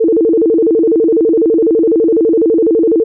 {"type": "tone with vibrato", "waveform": "sine", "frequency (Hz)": 385.1, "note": "G4", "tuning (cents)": -31, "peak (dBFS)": -7, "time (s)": [0, 3.04], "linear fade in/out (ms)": 10, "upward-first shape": "square", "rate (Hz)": 12, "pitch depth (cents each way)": 270, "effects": []}